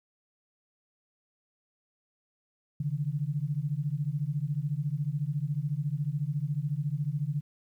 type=beating tone pair; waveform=sine; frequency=139.3 / 153.3 Hz; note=C#3 / D#3; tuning=+9 / -25 cents; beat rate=14 Hz; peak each=-31 dBFS; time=2.8-7.41 s; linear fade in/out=5 ms; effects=11-bit